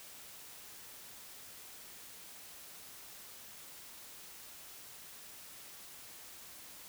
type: silence
effects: white hiss -52 dBFS RMS until 6.88 s